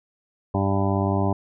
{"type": "harmonic tone with a mistuned harmonic", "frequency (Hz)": 98, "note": "G2", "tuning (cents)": 0, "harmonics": [1, 2, 3, 4, 6, 7, 8, 9, 10], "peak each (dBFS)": [-23, -26, -28, -29, -31, -31, -32, -33, -33], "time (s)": [0.54, 1.33], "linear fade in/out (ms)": 5, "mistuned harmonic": 10, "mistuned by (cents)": 34, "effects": []}